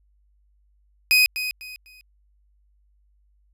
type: tone with echo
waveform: 30% pulse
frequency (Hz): 2505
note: D#7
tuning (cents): +11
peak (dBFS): -11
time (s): 1.11-1.26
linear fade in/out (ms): 0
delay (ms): 250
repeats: 3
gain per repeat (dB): -11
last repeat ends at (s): 2.01
effects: added 50 Hz sine -59 dBFS peak until 3.53 s